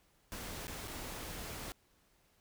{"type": "noise with dropouts", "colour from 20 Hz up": "pink", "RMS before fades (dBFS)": -44, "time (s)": [0.32, 1.72], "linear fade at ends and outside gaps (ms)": 0, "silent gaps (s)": [[0.67, 0.68], [0.875, 0.88]], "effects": ["pink hiss -71 dBFS RMS until 2.4 s"]}